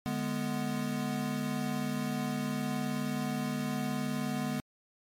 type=chord; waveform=square; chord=G# diminished; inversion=second; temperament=equal with one note detuned; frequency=147.77 / 207.7 / 246.9 Hz; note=D3 / G#3 / B3; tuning=+11 / 0 / 0 cents; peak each=-38 / -36 / -35 dBFS; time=0.06-4.6 s; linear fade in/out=0 ms; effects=MP3 64 kbps